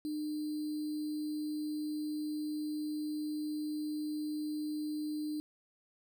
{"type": "tone with sample-and-hold", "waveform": "sine", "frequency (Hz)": 302.8, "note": "D#4", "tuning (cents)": -47, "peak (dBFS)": -34, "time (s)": [0.05, 5.4], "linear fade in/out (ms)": 0, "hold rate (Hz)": 4410, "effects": []}